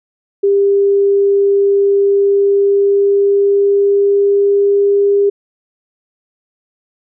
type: tone with pitch glide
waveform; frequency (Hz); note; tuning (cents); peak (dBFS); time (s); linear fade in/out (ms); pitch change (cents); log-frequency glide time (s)
sine; 398.9 to 402.4; G4 to G4; +30 to +45; -8; 0.43-5.3; 10; +15; 2.04-5.18
effects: none